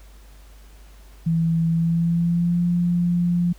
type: tone with pitch glide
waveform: sine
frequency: 164.81 to 174.31 Hz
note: E3 to F3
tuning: 0 to -3 cents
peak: -17 dBFS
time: 1.26-3.53 s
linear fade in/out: 10 ms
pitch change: +97 cents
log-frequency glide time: 1.7-2.64 s
effects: added 50 Hz sine -43 dBFS peak until 3.58 s + pink hiss -54 dBFS RMS until 3.58 s